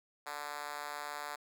5% pulse tone with high-pass filter, 146.83 Hz, D3, in tune, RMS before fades -42 dBFS, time 0.26-1.36 s, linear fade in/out 10 ms, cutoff 760 Hz, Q 1.2, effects none

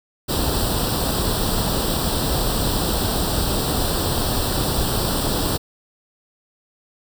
pink noise with comb filter, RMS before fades -21 dBFS, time 0.28-5.58 s, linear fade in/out 20 ms, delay 0.23 ms, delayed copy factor +0.8, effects none

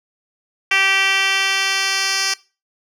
10% pulse tone with band-pass filter sweep, 388.4 Hz, G4, 16 cents flat, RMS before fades -18 dBFS, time 0.71-2.34 s, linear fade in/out 5 ms, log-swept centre 2700 to 4800 Hz, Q 2.3, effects noise-tail reverb RT60 0.3 s tail -20 dB re dry

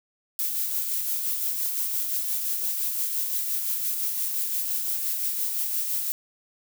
violet noise with tremolo, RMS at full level -26 dBFS, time 0.39-6.12 s, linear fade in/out 0 ms, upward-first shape sine, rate 5.8 Hz, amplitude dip 35%, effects none

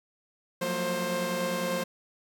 sawtooth tone cluster, 177.2 / 186.9 / 227.9 / 528 Hz, F3 / F#3 / A#3 / C5, +25 / +18 / -39 / +16 cents, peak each -31 / -34 / -33 / -26 dBFS, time 0.61-1.84 s, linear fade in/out 10 ms, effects 9-bit

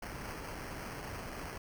pink noise with sample-and-hold, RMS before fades -43 dBFS, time 0.02-1.58 s, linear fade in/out 5 ms, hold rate 3675 Hz, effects none

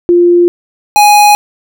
sine / square tone pair in turn, 349.2 / 830.5 Hz, F4 / G#5, 0 / 0 cents, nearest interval octave + minor third, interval 1500 cents, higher second, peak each -3 dBFS, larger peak neither, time 0.09-0.48 / 0.96-1.35 s, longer neither, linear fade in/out 0 ms, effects none

